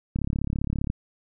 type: click train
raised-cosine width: 5 ms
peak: -14 dBFS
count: 27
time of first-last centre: 0.16-0.901 s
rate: 35.1 Hz
effects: none